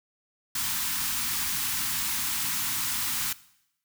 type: band-stop noise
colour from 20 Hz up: white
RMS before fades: -29 dBFS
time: 0.55-3.33 s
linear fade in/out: 5 ms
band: 300 to 850 Hz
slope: 48 dB/octave
effects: noise-tail reverb RT60 0.8 s tail -19 dB re dry